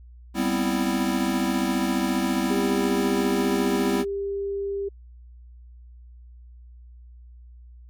square chord, C major seventh, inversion second, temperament equal, 196 / 246.9 / 261.6 / 329.6 Hz, G3 / B3 / C4 / E4, 0 / 0 / 0 / 0 cents, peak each -28 dBFS, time 0.34-4.05 s, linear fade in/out 50 ms
sine tone, 397.7 Hz, G4, 25 cents sharp, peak -25 dBFS, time 2.5-4.89 s, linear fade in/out 10 ms
effects added 60 Hz sine -43 dBFS peak until 7.89 s + MP3 96 kbps

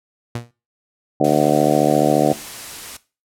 sawtooth tone with exponential decay, 118.8 Hz, A#2, 33 cents sharp, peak -18 dBFS, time 0.35-0.51 s, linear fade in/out 5 ms, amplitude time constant 34 ms
harmonic tone, 74.4 Hz, D2, 23 cents sharp, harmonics 2 / 3 / 4 / 5 / 6 / 7 / 8 / 9 / 10, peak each -23 / -23 / -18 / -22 / -22 / -22 / -21 / -22 / -21 dBFS, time 1.2-2.33 s, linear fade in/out 5 ms
white noise, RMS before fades -33 dBFS, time 1.24-2.97 s, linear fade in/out 5 ms
effects noise-tail reverb RT60 0.3 s tail -17 dB re dry + low-pass 12000 Hz 12 dB/octave

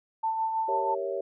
sine tone with tremolo, 890 Hz, A5, 20 cents sharp, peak -24 dBFS, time 0.23-0.95 s, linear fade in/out 10 ms, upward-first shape sine, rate 6.2 Hz, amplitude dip 40%
sine chord, G diminished seventh, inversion none, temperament equal, 392 / 466.2 / 554.4 / 659.3 Hz, G4 / Bb4 / Db5 / Fb5, 0 / 0 / 0 / 0 cents, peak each -33 / -36 / -32 / -38 dBFS, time 0.68-1.21 s, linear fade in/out 5 ms
effects none

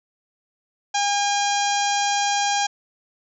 harmonic tone with a mistuned harmonic, 810 Hz, G#5, 43 cents flat, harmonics 1 / 2 / 3 / 4 / 5 / 6 / 7 / 8 / 9, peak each -21 / -29 / -31 / -29 / -34 / -33 / -30 / -31 / -35 dBFS, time 0.94-2.67 s, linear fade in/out 10 ms, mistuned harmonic 9, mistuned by -19 cents, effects none

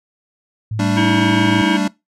sine tone with pitch glide, 108.7 to 109.71 Hz, A2 to A2, -21 to -5 cents, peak -20 dBFS, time 0.71-1.62 s, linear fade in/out 5 ms, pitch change +16 cents, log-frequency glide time 1.03-1.42 s
square chord, G suspended second, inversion none, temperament equal with one note detuned, 196 / 223.2 / 293.7 Hz, G3 / A3 / D4, 0 / +25 / 0 cents, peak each -20 / -23 / -20 dBFS, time 0.79-1.88 s, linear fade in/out 5 ms
harmonic tone, 320.1 Hz, D#4, 49 cents sharp, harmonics 1 / 3 / 5 / 7 / 9 / 10, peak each -17 / -22 / -24 / -25 / -27 / -27 dBFS, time 0.96-1.78 s, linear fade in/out 20 ms
effects noise-tail reverb RT60 0.2 s tail -21 dB re dry + low-pass 8000 Hz 12 dB/octave

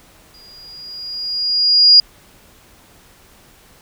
sine tone with exponential growth, 4860 Hz, D#8, 42 cents flat, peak -3 dBFS, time 0.34-2 s, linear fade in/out 2 ms, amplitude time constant 360 ms, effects pink hiss -48 dBFS RMS until 3.81 s

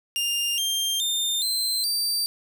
sawtooth tone with pitch steps, 2805 / 3185 / 3617 / 4107 / 4663 Hz, F7 / G7 / A7 / C8 / D8, +7 / +27 / +47 / -33 / -13 cents, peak -20 dBFS, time 0.16-2.26 s, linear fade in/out 0 ms, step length 420 ms, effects none

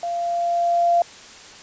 sine tone with level ramp, 690 Hz, F5, 21 cents flat, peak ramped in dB -23 to -13 dBFS, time 0.03-1.02 s, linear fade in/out 2 ms, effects white hiss -42 dBFS RMS until 1.62 s + resampled to 16000 Hz

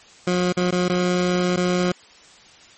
20% pulse tone with dropouts, 179.5 Hz, F3, 48 cents sharp, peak -13 dBFS, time 0.27-1.92 s, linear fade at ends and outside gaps 5 ms, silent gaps 0.525-0.57 / 0.709-0.723 / 0.884-0.896 / 1.563-1.572 s, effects white hiss -48 dBFS RMS until 2.77 s + MP3 32 kbps

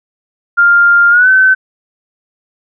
sine tone with pitch glide, 1400 to 1526.7 Hz, F6 to G6, +4 to -46 cents, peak -4 dBFS, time 0.57-1.55 s, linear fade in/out 20 ms, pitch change +150 cents, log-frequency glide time 1.1-1.29 s, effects none

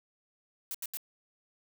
blue noise bursts, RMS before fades -37 dBFS, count 3, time 0.71-0.971 s, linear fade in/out 0 ms, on 35 ms, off 78 ms, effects none

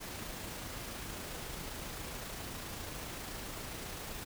pink noise with amplitude modulation, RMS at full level -42 dBFS, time 0-4.25 s, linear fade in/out 20 ms, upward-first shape sine, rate 27.5 Hz, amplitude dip 25%, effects none

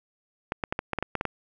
clicks, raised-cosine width 0.5 ms, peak -12 dBFS, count 10, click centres 0.521 / 0.638 / 0.725 / 0.791 / 0.933 / 0.987 / 1.026 / 1.153 / 1.211 / 1.253 s, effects none

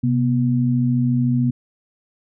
sine tone pair together, 129.3 / 243 Hz, C3 / B3, -20 / -28 cents, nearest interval major seventh, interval 1092 cents, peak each -18 dBFS, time 0.03-1.51 s, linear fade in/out 10 ms, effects none

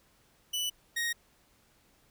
sawtooth tone pair in turn, 2972 / 1872.2 Hz, F#7 / A#6, +7 / +7 cents, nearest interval minor sixth, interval 800 cents, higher first, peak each -27 / -26 dBFS, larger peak second, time 0.53-0.7 / 0.96-1.13 s, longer neither, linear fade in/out 10 ms, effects pink hiss -66 dBFS RMS until 2.1 s

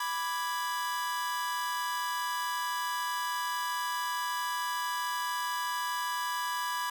45% pulse chord, G# diminished, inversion first, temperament equal, 987.8 / 1174.7 / 1661.2 Hz, B5 / D6 / G#6, 0 / 0 / 0 cents, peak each -33 / -38 / -37 dBFS, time 0-6.9 s, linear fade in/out 5 ms, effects none

